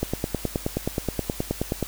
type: click train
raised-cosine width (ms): 2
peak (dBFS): -10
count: 18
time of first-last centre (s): 0.03-1.827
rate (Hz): 9.46
effects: added 49 Hz sine -42 dBFS peak until 1.87 s + white hiss -39 dBFS RMS until 1.87 s